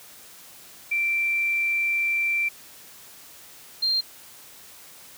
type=tone pair in turn; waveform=sine; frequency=2349 / 4185 Hz; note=D7 / C8; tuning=0 / 0 cents; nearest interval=minor seventh; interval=1000 cents; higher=second; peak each=-21 / -20 dBFS; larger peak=second; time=0.91-2.49 / 3.82-4.01 s; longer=first; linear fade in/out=10 ms; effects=white hiss -47 dBFS RMS until 5.17 s + high-pass 60 Hz 12 dB/octave